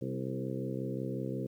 harmonic tone with a mistuned harmonic, 65.5 Hz, C2, 2 cents sharp, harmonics 2 / 3 / 4 / 5 / 6 / 7 / 8, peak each -38 / -40 / -41 / -42 / -43 / -43 / -44 dBFS, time 0.01-1.47 s, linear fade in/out 10 ms, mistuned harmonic 5, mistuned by +21 cents, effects 11-bit

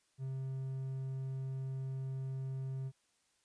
triangle tone, 132.9 Hz, C3, 27 cents sharp, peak -35 dBFS, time 0.18-2.92 s, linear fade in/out 50 ms, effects white hiss -75 dBFS RMS until 3.44 s + resampled to 22050 Hz

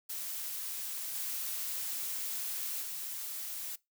blue noise with level steps, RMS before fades -39 / -37 / -40 dBFS, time 0.09-3.76 s, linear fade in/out 10 ms, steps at 1.14 / 2.81 s, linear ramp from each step 20 ms, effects noise-tail reverb RT60 0.2 s tail -22 dB re dry

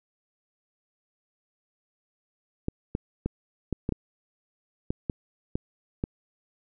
clicks, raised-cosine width 3 ms, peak -14 dBFS, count 10, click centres 2.684 / 2.951 / 3.26 / 3.727 / 3.891 / 3.923 / 4.905 / 5.098 / 5.555 / 6.039 s, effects none

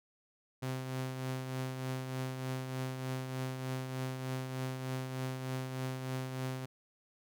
sawtooth tone with tremolo, 130 Hz, C3, 11 cents flat, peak -30 dBFS, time 0.62-6.66 s, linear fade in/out 10 ms, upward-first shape triangle, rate 3.3 Hz, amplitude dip 50%, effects none

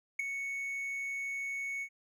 triangle tone with ADSR envelope, 2217 Hz, C#7, in tune, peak -24 dBFS, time 0.19-1.89 s, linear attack 7 ms, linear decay 7 ms, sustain -9 dB, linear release 70 ms, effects none

